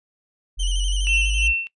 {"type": "exponential sweep", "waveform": "sine", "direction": "up", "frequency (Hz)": [43.65, 55.3], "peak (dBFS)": -19, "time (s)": [0.57, 1.54], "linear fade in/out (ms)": 50}
{"type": "tone with vibrato", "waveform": "sawtooth", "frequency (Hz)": 3022, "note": "F#7", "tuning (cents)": 36, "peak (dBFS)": -24, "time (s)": [0.59, 1.48], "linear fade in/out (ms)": 10, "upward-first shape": "square", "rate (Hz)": 12, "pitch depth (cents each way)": 49}
{"type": "tone with tremolo", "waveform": "sine", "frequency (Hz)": 2700, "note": "E7", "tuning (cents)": 41, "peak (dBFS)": -17, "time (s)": [1.07, 1.67], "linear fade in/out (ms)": 0, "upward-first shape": "triangle", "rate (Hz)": 3, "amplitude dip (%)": 85}
{"effects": ["noise-tail reverb RT60 0.1 s tail -20 dB re dry", "resampled to 24000 Hz"]}